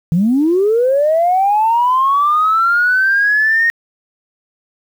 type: linear sweep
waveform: sine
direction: up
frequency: 155.56 to 1864.7 Hz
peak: -9 dBFS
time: 0.12-3.7 s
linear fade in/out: 0 ms
effects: tanh soft clip ceiling -5 dBFS + 7-bit